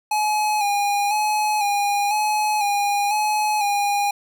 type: tone with vibrato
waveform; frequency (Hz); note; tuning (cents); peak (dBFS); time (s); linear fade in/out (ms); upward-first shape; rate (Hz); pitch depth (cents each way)
square; 830.6; G#5; 0; -19; 0.11-4.11; 5; square; 1; 36
effects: none